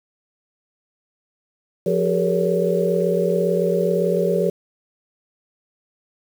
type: tone cluster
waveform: sine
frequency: 175.9 / 389.1 / 427.1 / 474.3 / 563 Hz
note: F3 / G4 / G#4 / A#4 / C#5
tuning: +13 / -13 / +48 / +30 / +27 cents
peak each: -23 dBFS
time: 1.86-4.5 s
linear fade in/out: 5 ms
effects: 7-bit